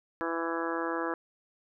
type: harmonic tone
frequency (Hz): 166.2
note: E3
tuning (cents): +15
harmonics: 2 / 3 / 4 / 5 / 6 / 7 / 8 / 9 / 10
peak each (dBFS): -34 / -36 / -41 / -42 / -38 / -40 / -39 / -45 / -39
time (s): 0.21-1.14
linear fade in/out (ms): 0
effects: none